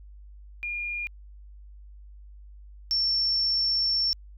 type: tone pair in turn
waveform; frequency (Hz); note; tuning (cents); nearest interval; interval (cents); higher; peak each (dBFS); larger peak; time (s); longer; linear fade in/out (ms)
sine; 2418 / 5428; D7 / E8; +50 / +50; octave + major second; 1400; second; -29 / -22; second; 0.63-1.07 / 2.91-4.13; second; 0
effects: added 50 Hz sine -44 dBFS peak until 4.37 s